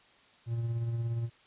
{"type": "tone with tremolo", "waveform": "triangle", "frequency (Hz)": 116.54, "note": "A#2", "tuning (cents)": 0, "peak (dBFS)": -26, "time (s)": [0.46, 1.3], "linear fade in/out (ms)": 50, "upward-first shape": "triangle", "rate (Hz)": 17, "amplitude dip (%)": 40, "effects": ["white hiss -61 dBFS RMS until 1.46 s", "resampled to 8000 Hz"]}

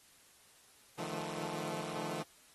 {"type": "tone cluster", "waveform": "10% pulse", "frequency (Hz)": [153.3, 173, 217.2], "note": ["D#3", "F3", "A3"], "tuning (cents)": [-25, -16, -22], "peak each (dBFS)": [-35, -35, -36], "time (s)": [0.98, 2.23], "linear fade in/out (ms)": 10, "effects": ["white hiss -63 dBFS RMS until 2.54 s", "AAC 32 kbps"]}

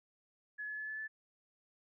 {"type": "tone with pitch steps", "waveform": "sine", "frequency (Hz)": [1700, 1710.8, 1721.7, 1732.7, 1743.8], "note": ["G#6", "A6", "A6", "A6", "A6"], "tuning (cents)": [40, -49, -38, -27, -16], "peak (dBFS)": -39, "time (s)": [0.58, 1.08], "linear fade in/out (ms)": 20, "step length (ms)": 100, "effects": []}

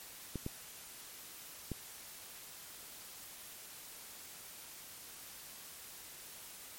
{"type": "clicks", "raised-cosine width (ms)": 3, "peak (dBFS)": -25, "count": 3, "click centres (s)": [0.357, 0.464, 1.717], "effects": ["white hiss -51 dBFS RMS until 6.78 s", "MP3 64 kbps"]}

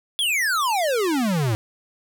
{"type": "exponential sweep", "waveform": "square", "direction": "down", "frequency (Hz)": [3470, 103.83], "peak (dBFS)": -20, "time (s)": [0.19, 1.55], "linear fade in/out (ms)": 0, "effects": []}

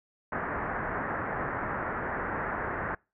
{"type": "low-pass noise", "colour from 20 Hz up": "white", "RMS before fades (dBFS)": -33, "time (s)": [0.32, 2.95], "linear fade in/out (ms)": 5, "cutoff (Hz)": 1800, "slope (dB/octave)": 48, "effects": ["noise-tail reverb RT60 0.3 s tail -26 dB re dry"]}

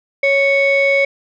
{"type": "tone pair together", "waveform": "sine", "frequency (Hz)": [554.2, 2217], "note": ["C#5", "C#7"], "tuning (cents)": [-1, 0], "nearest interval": "2 octaves", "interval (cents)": 2401, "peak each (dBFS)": -12, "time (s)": [0.23, 1.05], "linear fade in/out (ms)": 5, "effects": ["tanh soft clip ceiling -7 dBFS"]}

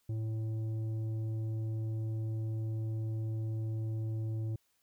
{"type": "tone with tanh clipping", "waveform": "sine", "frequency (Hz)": 110.5, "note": "A2", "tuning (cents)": 8, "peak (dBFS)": -34, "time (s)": [0.09, 4.56], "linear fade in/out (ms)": 5, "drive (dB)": 8, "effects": ["white hiss -75 dBFS RMS until 4.82 s"]}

